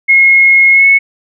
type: tone with pitch glide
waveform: sine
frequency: 2161 to 2199 Hz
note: C#7 to C#7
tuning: -45 to -14 cents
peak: -3 dBFS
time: 0.08-0.99 s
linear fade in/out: 20 ms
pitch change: +31 cents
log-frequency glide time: 0.72-0.86 s
effects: none